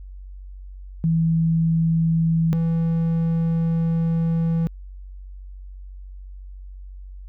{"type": "tone pair in turn", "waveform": ["sine", "triangle"], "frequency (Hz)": [163.9, 165.14], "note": ["E3", "E3"], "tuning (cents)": [-10, 3], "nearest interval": "unison", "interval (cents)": 13, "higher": "second", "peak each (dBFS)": -16, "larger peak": "neither", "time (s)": [[1.04, 2.53], [2.53, 4.67]], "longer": "second", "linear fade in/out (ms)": 0, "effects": ["added 47 Hz sine -35 dBFS peak until 7.28 s"]}